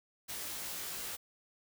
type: noise with comb filter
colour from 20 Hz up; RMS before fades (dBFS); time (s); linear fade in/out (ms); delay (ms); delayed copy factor
white; -41; 0.28-1.17; 20; 18; +0.95
effects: none